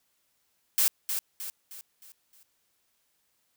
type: noise with echo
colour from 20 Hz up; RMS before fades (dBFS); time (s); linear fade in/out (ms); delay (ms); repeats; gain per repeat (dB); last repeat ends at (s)
blue; -23; 0.78-0.88; 0; 310; 5; -7; 2.43
effects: white hiss -73 dBFS RMS until 3.56 s